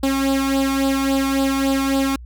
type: tone with flanger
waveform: sawtooth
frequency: 271.4 Hz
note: C#4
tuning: 36 cents flat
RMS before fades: -19 dBFS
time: 0.03-2.16 s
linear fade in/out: 5 ms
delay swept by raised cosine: 0.23 to 0.89 ms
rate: 3.6 Hz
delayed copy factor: +0.7
effects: added 60 Hz sine -34 dBFS peak until 2.25 s